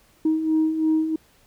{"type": "beating tone pair", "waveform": "sine", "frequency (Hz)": [313.2, 316.2], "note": ["D#4", "D#4"], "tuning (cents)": [11, 28], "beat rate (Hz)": 3, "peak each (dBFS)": [-25, -18], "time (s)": [0.25, 1.16], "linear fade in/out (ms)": 5, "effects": ["tanh soft clip ceiling -13 dBFS", "pink hiss -58 dBFS RMS until 1.46 s"]}